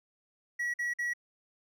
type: tone bursts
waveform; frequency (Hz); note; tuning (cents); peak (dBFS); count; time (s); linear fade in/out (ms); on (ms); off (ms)
triangle; 1926; B6; -44; -28; 3; 0.59-1.136; 10; 150; 48
effects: none